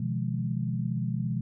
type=chord; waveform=sine; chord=F half-diminished seventh; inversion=second; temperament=just; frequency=125.72 / 157.15 / 174.61 / 209.5 Hz; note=Cb3 / Eb3 / F3 / Ab3; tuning=+31 / +18 / 0 / +15 cents; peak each=-30 / -35 / -33 / -34 dBFS; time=0-1.41 s; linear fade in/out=5 ms; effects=none